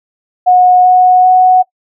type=tone with pitch steps; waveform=sine; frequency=728 / 733.5 / 739 Hz; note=F#5 / F#5 / F#5; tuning=-28 / -15 / -2 cents; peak=-3 dBFS; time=0.46-1.63 s; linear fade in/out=20 ms; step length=390 ms; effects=noise-tail reverb RT60 0.1 s tail -22 dB re dry